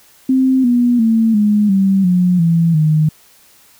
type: tone with pitch steps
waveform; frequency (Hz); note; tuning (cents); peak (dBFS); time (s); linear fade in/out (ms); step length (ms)
sine; 261.6 / 242.7 / 225.1 / 208.8 / 193.73 / 179.71 / 166.71 / 154.65; C4 / B3 / A3 / G#3 / G3 / F3 / E3 / D#3; 0 / -30 / +40 / +10 / -20 / +50 / +20 / -10; -9; 0.29-3.09; 5; 350
effects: white hiss -48 dBFS RMS until 3.79 s